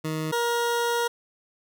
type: tone pair in turn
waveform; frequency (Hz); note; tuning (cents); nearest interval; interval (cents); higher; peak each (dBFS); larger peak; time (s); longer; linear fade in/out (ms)
20% pulse; 157 / 472.8; D#3 / A#4; +16 / +24; octave + perfect fifth; 1908; second; -22 / -18; second; 0.04-0.32 / 0.32-1.08; second; 10
effects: none